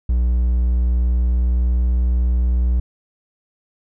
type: tone with pitch glide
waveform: triangle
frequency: 60.5 to 60.96 Hz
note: B1 to B1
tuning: -35 to -22 cents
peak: -12 dBFS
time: 0.09-2.8 s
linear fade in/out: 5 ms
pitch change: +13 cents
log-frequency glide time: 0.65-1.87 s
effects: none